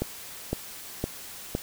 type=click train; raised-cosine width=2 ms; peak=-13 dBFS; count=4; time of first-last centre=0.02-1.551 s; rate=1.96 Hz; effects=white hiss -42 dBFS RMS until 1.62 s